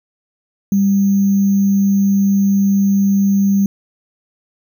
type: tone with sample-and-hold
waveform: sine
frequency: 197.8 Hz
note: G3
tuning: 16 cents sharp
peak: -10 dBFS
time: 0.72-3.66 s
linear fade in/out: 2 ms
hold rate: 6300 Hz
effects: none